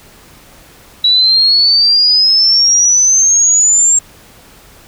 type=exponential sweep; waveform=sine; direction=up; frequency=3900 to 7500 Hz; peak=-6 dBFS; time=1.04-3.99 s; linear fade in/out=5 ms; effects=pink hiss -41 dBFS RMS until 4.87 s